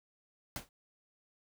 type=noise with exponential decay; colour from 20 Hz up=pink; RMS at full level=-36 dBFS; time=0.56-0.69 s; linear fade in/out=1 ms; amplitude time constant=28 ms; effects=none